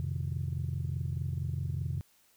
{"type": "chord", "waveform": "sine", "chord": "F dominant seventh", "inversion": "none", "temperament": "equal with one note detuned", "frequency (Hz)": [87.31, 111.99, 130.81, 155.56], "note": ["F2", "A2", "C3", "Eb3"], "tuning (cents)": [0, 31, 0, 0], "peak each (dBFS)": [-34, -40, -34, -38], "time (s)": [0, 2.01], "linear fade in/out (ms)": 0, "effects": ["tanh soft clip ceiling -24 dBFS", "white hiss -66 dBFS RMS until 2.36 s"]}